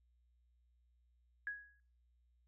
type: tone with exponential decay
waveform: sine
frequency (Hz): 1664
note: G#6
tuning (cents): +3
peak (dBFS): -36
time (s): 1.47-1.8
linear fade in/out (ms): 1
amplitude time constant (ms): 71
effects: noise-tail reverb RT60 0.5 s tail -22 dB re dry + added 60 Hz sine -70 dBFS peak until 2.47 s